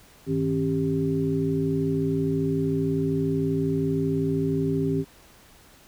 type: tone cluster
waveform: sine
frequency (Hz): 97.9 / 156.5 / 269.4 / 394.9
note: G2 / D#3 / C#4 / G4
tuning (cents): -2 / +10 / -49 / +13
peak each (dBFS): -35 / -26 / -26 / -27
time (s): 0.26-5.05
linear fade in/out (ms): 50
effects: pink hiss -53 dBFS RMS until 5.87 s